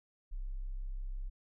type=tone; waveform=sine; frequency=32.84 Hz; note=C1; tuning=7 cents sharp; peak=-36 dBFS; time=0.31-1.3 s; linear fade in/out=20 ms; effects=none